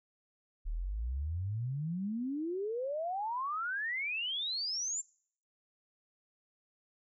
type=exponential sweep; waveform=sine; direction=up; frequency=36.26 to 7459 Hz; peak=-33 dBFS; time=0.65-5.02 s; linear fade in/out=20 ms; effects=noise-tail reverb RT60 0.6 s tail -25 dB re dry